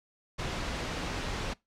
pink noise with ADSR envelope, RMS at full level -32 dBFS, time 0.38-1.54 s, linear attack 18 ms, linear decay 4 ms, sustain -2 dB, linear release 14 ms, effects noise-tail reverb RT60 0.2 s tail -23 dB re dry + low-pass 5000 Hz 12 dB/octave

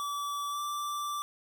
square tone with pitch glide, 1153 to 1171.1 Hz, D6 to D6, -32 to -5 cents, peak -33 dBFS, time 0-1.22 s, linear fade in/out 0 ms, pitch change +27 cents, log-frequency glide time 0.5-0.6 s, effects none

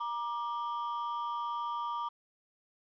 triangle ring-modulated tone, 1066 Hz, C6, 32 cents sharp, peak -28 dBFS, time 0-2.09 s, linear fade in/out 10 ms, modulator 119 Hz, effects resampled to 11025 Hz + 11-bit

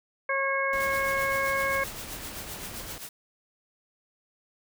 harmonic tone, 545 Hz, C#5, 29 cents flat, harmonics 1 / 2 / 3 / 4, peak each -30 / -30 / -30 / -30 dBFS, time 0.29-1.84 s, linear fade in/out 5 ms
pink noise, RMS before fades -41 dBFS, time 0.73-2.98 s, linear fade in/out 0 ms
white noise with tremolo, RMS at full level -38 dBFS, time 0.8-3.09 s, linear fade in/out 2 ms, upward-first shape triangle, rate 7.7 Hz, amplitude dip 85%
effects none

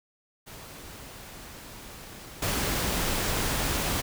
pink noise with level steps, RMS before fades -44 / -28 dBFS, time 0.46-4.02 s, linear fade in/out 20 ms, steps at 2.42 s, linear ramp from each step 5 ms, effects none

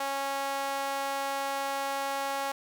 sawtooth tone with high-pass filter, 275.3 Hz, C#4, 12 cents flat, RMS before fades -32 dBFS, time 0-2.52 s, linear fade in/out 5 ms, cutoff 750 Hz, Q 2.1, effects none

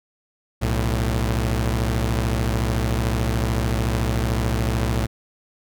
sawtooth tone pair together, 62.41 / 111.2 Hz, B1 / A2, +19 / +19 cents, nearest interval minor seventh, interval 1000 cents, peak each -18 / -19 dBFS, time 0.61-5.07 s, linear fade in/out 20 ms, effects none

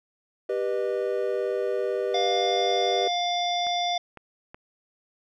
triangle chord, G augmented, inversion none, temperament just, 392 / 490 / 612.5 Hz, G4 / B4 / D#5, 0 / -14 / -27 cents, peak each -26 / -26 / -29 dBFS, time 0.49-3.08 s, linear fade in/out 5 ms
harmonic tone, 704 Hz, F5, 14 cents sharp, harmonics 1 / 3 / 5 / 7 / 8, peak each -25 / -36 / -29 / -40 / -41 dBFS, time 2.14-3.98 s, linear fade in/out 5 ms
clicks, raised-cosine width 0.5 ms, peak -27 dBFS, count 3, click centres 3.668 / 4.173 / 4.545 s
effects none

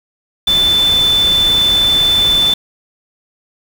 sine tone in noise, 3520 Hz, A7, in tune, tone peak -9 dBFS, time 0.47-2.54 s, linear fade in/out 5 ms, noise pink, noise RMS -23 dBFS, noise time 0.47-2.54 s, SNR +11 dB, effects none

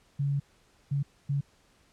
sine tone bursts at uneven times, 140.9 Hz, C#3, 29 cents sharp, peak -25 dBFS, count 3, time 0.19-0.4 / 0.91-1.03 / 1.29-1.41 s, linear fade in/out 10 ms, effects pink hiss -64 dBFS RMS until 1.92 s + low-pass 9000 Hz 12 dB/octave

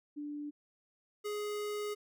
sine / square tone pair in turn, 293.7 / 417 Hz, D4 / G#4, 0 / +7 cents, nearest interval tritone, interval 607 cents, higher second, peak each -38 / -36 dBFS, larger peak second, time 0.16-0.51 / 1.24-1.95 s, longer second, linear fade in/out 20 ms, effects none

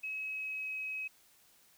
sine tone with pitch glide, 2563 to 2548 Hz, E7 to D#7, -49 to +41 cents, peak -36 dBFS, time 0.03-1.08 s, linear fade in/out 10 ms, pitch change -10 cents, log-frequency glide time 0.18-0.67 s, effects white hiss -65 dBFS RMS until 1.77 s

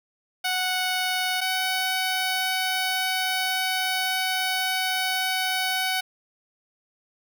10% pulse tone pair in turn, 740 / 750.3 Hz, F#5 / F#5, 0 / +24 cents, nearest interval unison, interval 24 cents, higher second, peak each -15 dBFS, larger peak neither, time 0.44-1.41 / 1.41-6.01 s, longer second, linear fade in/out 10 ms, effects none

